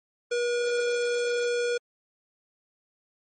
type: tone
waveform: square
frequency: 481.1 Hz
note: B4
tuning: 45 cents flat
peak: -25 dBFS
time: 0.31-1.78 s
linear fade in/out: 10 ms
type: noise with tremolo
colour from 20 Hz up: blue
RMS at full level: -40 dBFS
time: 0.65-1.49 s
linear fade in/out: 20 ms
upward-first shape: square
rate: 8.1 Hz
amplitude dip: 50%
effects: MP3 32 kbps